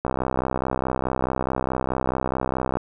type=click train; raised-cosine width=1 ms; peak=-9 dBFS; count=177; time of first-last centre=0.05-2.77 s; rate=64.7 Hz; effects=none